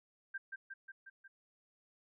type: tone with echo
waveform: sine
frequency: 1579 Hz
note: G6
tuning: 12 cents sharp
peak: -38 dBFS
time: 0.34-0.38 s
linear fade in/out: 10 ms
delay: 180 ms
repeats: 5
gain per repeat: -3 dB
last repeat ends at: 1.28 s
effects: none